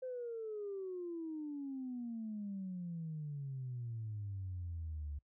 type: exponential sweep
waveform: sine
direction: down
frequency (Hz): 520 to 70.8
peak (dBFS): -39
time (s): 0.02-5.19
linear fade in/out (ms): 10
effects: noise-tail reverb RT60 0.1 s tail -25 dB re dry + tanh soft clip ceiling -35 dBFS